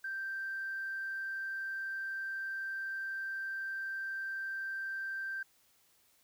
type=tone; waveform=sine; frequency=1568 Hz; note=G6; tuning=in tune; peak=-35 dBFS; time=0.04-5.43 s; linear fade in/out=5 ms; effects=tanh soft clip ceiling -31 dBFS + white hiss -69 dBFS RMS until 6.23 s